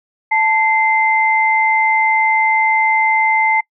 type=tone pair together; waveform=sine; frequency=880 / 2079 Hz; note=A5 / C7; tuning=0 / -12 cents; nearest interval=octave + minor third; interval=1488 cents; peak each=-14 dBFS; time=0.31-3.61 s; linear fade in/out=10 ms; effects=noise-tail reverb RT60 0.1 s tail -26 dB re dry